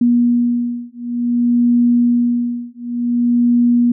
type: beating tone pair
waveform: sine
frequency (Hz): 240 / 240.55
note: B3 / B3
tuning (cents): -49 / -45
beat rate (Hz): 0.55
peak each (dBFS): -15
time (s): 0.01-3.92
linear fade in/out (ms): 5
effects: none